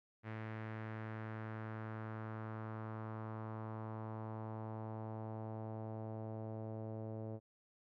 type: tone with low-pass filter sweep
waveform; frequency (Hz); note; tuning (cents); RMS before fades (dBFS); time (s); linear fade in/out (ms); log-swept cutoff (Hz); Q
sawtooth; 110; A2; 0; -45; 0.23-7.4; 50; 2000 to 570; 2.1
effects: none